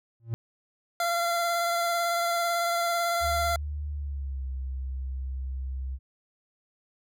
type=tone with exponential growth; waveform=triangle; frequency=115.6 Hz; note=A#2; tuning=14 cents flat; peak=-22 dBFS; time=0.2-0.34 s; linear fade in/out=0 ms; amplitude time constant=29 ms
type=tone with vibrato; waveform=25% pulse; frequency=686 Hz; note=F5; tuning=31 cents flat; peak=-21 dBFS; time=1-3.56 s; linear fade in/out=2 ms; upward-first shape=triangle; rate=18 Hz; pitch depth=21 cents each way
type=tone with pitch glide; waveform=sine; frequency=73.6 to 65.57 Hz; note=D2 to C2; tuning=+4 to +4 cents; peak=-30 dBFS; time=3.2-5.99 s; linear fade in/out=50 ms; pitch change=-200 cents; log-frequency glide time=3.9-4.46 s
effects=none